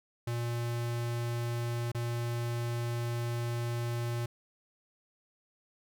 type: tone with dropouts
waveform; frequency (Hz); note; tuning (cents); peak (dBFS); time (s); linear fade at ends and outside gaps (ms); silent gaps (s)
square; 118.6; A#2; +30; -32; 0.27-4.26; 5; 1.918-1.947
effects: none